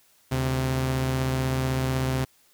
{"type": "tone pair together", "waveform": "sawtooth", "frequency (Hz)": [73.41, 130.81], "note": ["D2", "C3"], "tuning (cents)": [0, 0], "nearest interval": "minor seventh", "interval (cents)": 1000, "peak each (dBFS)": [-28, -20], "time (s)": [0.31, 2.25], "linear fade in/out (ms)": 10, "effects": ["white hiss -61 dBFS RMS until 2.53 s"]}